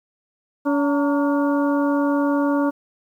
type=harmonic tone with a mistuned harmonic; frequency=284.6 Hz; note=C#4; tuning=46 cents sharp; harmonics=1 / 2 / 3 / 4 / 5; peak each=-18 / -24 / -28 / -30 / -32 dBFS; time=0.65-2.71 s; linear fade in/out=20 ms; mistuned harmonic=3; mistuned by=+110 cents; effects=9-bit